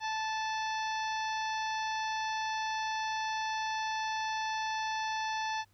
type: harmonic tone with a mistuned harmonic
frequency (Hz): 876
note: A5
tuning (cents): -8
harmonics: 1 / 2 / 3 / 4 / 5 / 6 / 7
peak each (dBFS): -33 / -39 / -43 / -45 / -47 / -49 / -50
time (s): 0-5.65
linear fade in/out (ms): 50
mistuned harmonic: 7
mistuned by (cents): -72
effects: added 99 Hz sine -65 dBFS peak until 5.73 s + pink hiss -71 dBFS RMS until 5.73 s